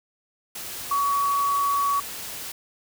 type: tone in noise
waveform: sine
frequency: 1128 Hz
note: C#6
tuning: 30 cents sharp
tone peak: -20 dBFS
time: 0.91-2 s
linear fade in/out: 5 ms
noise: white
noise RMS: -35 dBFS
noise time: 0.55-2.52 s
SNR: +12 dB
effects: none